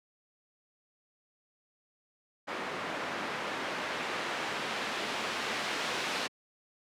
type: noise with low-pass filter sweep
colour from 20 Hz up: white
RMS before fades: -35 dBFS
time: 2.47-6.28 s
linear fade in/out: 20 ms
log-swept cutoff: 1600 to 3300 Hz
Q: 0.7
effects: high-pass 200 Hz 12 dB/octave